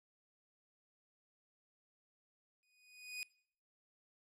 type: tone with exponential growth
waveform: sawtooth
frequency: 2482 Hz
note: D#7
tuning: 5 cents flat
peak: -36 dBFS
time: 2.63-3.23 s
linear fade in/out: 0 ms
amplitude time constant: 130 ms
effects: noise-tail reverb RT60 0.6 s tail -23 dB re dry + low-pass 12000 Hz 12 dB/octave